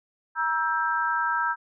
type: chord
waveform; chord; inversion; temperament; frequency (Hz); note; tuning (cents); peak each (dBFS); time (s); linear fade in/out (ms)
sine; E diminished; second; just; 949.3 / 1318.5 / 1582.2; Bb5 / E6 / G6; +31 / 0 / +16; -27; 0.35-1.56; 50
effects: none